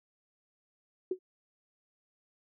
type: tone with exponential decay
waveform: sine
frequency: 370 Hz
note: F#4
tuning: in tune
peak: -25 dBFS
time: 1.11-1.19 s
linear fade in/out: 5 ms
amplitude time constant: 16 ms
effects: none